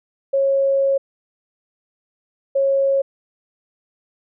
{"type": "tone bursts at uneven times", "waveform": "sine", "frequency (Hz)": 547, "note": "C#5", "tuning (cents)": -23, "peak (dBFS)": -14, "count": 2, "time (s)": [[0.33, 0.98], [2.55, 3.02]], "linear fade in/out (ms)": 10, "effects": []}